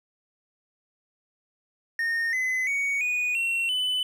triangle tone with pitch steps, 1839 / 2029 / 2238 / 2469 / 2724 / 3005 Hz, A#6 / B6 / C#7 / D#7 / F7 / F#7, -24 / +46 / +16 / -14 / -44 / +26 cents, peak -22 dBFS, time 1.99-4.03 s, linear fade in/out 2 ms, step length 340 ms, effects none

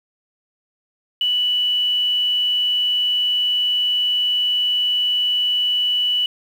sine tone with quantisation, 2960 Hz, F#7, in tune, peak -16 dBFS, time 1.21-6.26 s, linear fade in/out 2 ms, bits 7, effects none

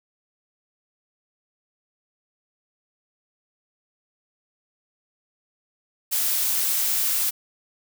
blue noise, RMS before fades -23 dBFS, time 6.11-7.31 s, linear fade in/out 20 ms, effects none

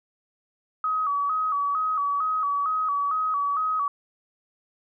sine tone with vibrato, 1200 Hz, D6, 37 cents sharp, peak -22 dBFS, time 0.84-3.88 s, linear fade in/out 2 ms, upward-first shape square, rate 2.2 Hz, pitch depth 91 cents each way, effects none

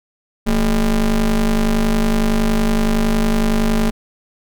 square ring-modulated tone, 99.6 Hz, G2, 28 cents sharp, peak -11 dBFS, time 0.46-3.91 s, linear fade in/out 20 ms, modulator 125 Hz, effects none

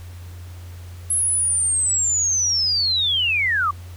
sine linear sweep, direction down, 10920 to 1120 Hz, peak -17 dBFS, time 1.1-3.71 s, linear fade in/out 5 ms, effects added 88 Hz sine -34 dBFS peak until 3.96 s + pink hiss -48 dBFS RMS until 3.96 s

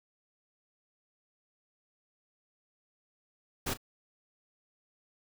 pink noise with echo, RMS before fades -33 dBFS, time 3.66-3.74 s, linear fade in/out 10 ms, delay 34 ms, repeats 1, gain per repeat -15 dB, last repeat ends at 3.774 s, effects none

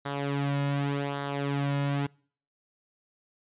sawtooth tone with flanger, 141.2 Hz, C#3, 32 cents sharp, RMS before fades -29 dBFS, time 0.05-2.07 s, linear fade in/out 10 ms, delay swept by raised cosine 0.38 to 2.58 ms, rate 0.86 Hz, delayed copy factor -0.65, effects noise-tail reverb RT60 0.5 s tail -26 dB re dry + resampled to 8000 Hz

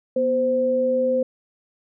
sine tone pair together, 244.5 / 518 Hz, B3 / C5, -17 / -17 cents, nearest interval octave + minor second, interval 1300 cents, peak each -26 / -18 dBFS, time 0.16-1.23 s, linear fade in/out 5 ms, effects none

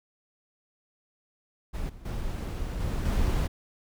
brown noise with level steps, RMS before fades -32 / -47 / -32 / -29 / -25 dBFS, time 1.73-3.48 s, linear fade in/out 20 ms, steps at 1.89 / 2.05 / 2.8 / 3.05 s, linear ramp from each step 5 ms, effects none

